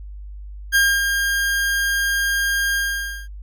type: tone with ADSR envelope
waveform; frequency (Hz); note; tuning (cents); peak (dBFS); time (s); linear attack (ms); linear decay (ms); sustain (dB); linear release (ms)
40% pulse; 1610; G6; +46; -11; 0.72-3.28; 34; 250; -6; 530
effects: added 50 Hz sine -32 dBFS peak until 3.42 s